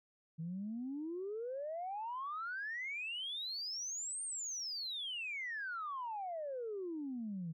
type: exponential two-way sweep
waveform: sine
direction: up then down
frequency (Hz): 156.4 to 8940 to 156.4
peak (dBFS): -38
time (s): 0.38-7.53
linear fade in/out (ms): 20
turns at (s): 4.23
effects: tanh soft clip ceiling -34 dBFS